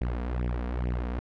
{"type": "tone with flanger", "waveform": "sawtooth", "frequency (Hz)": 60.9, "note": "B1", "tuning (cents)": -24, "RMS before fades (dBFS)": -30, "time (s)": [0.01, 1.19], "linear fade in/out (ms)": 0, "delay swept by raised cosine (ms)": [0.35, 4.35], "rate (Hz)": 2.3, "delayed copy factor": 0.8, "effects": ["low-pass 2000 Hz 12 dB/octave"]}